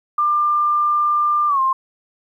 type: tone with pitch glide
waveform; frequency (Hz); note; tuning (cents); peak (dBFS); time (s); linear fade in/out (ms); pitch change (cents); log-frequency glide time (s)
sine; 1194 to 1057.6; D6 to C6; +28 to +18; -14; 0.18-1.73; 5; -210; 1.48-1.6
effects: 9-bit